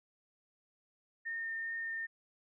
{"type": "tone with vibrato", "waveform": "sine", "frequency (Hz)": 1822, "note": "A#6", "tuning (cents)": -40, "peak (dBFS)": -36, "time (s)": [1.25, 2.07], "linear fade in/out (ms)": 20, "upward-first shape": "triangle", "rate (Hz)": 2.5, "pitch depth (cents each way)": 10, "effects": []}